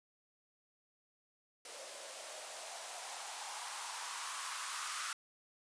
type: noise with band-pass filter sweep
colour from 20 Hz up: violet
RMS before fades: -44 dBFS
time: 1.65-5.13 s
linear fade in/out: 2 ms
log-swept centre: 510 to 1300 Hz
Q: 3.9
effects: resampled to 22050 Hz